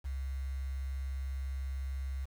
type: tone with quantisation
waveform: sine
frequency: 67 Hz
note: C2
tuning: 42 cents sharp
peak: -34 dBFS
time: 0.04-2.26 s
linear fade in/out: 20 ms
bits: 9
effects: none